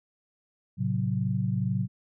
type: chord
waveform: sine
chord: F# diminished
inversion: first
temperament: just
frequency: 111 / 133.2 / 185 Hz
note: A2 / C3 / F#3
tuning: +16 / +31 / 0 cents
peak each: -29 dBFS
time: 0.77-1.88 s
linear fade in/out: 50 ms
effects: none